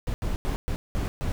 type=noise bursts at uneven times; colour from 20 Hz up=brown; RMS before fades=-27 dBFS; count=6; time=0.07-0.14 / 0.22-0.36 / 0.45-0.56 / 0.68-0.76 / 0.95-1.08 / 1.21-1.32 s; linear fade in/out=0 ms; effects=none